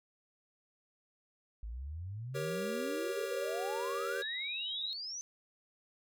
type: exponential sweep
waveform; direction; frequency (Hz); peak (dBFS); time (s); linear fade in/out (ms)
sine; up; 51.91 to 6190; -39; 1.63-5.21; 0
type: chord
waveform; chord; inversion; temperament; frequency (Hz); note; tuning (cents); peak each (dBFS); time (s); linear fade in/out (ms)
square; G diminished; none; equal with one note detuned; 392 / 472.1 / 554.4; G4 / Bb4 / Db5; 0 / +22 / 0; -41 / -40 / -41; 2.34-4.23; 20
type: tone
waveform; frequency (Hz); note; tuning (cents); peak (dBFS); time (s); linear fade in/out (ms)
sine; 3811; A#7; +38; -38; 4.22-4.93; 0
effects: none